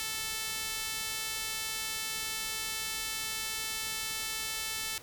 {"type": "tone with high-pass filter", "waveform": "sawtooth", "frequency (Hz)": 440, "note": "A4", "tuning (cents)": 0, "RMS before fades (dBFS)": -36, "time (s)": [0, 4.98], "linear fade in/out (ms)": 0, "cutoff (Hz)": 2700, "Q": 0.63, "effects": ["pink hiss -51 dBFS RMS until 5.02 s"]}